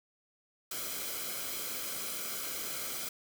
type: noise with comb filter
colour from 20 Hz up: white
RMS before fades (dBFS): -38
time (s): 0.71-3.09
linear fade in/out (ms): 5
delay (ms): 1.1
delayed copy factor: -0.6
effects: none